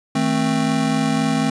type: chord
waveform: square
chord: A diminished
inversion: second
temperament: just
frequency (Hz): 158.4 / 220 / 264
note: Eb3 / A3 / C4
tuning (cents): +31 / 0 / +16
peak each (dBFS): -24 / -22 / -21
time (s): 0.15-1.5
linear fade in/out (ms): 5
effects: resampled to 22050 Hz